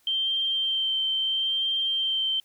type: tone with vibrato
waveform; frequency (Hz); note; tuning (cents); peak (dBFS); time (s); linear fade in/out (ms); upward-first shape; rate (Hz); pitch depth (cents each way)
sine; 3136; G7; 0; -23; 0.07-2.4; 2; sine; 0.75; 13
effects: white hiss -64 dBFS RMS until 2.44 s